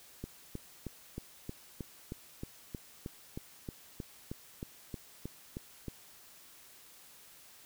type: click train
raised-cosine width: 3 ms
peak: -26 dBFS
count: 19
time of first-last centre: 0.24-5.883 s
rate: 3.19 Hz
effects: white hiss -57 dBFS RMS until 7.65 s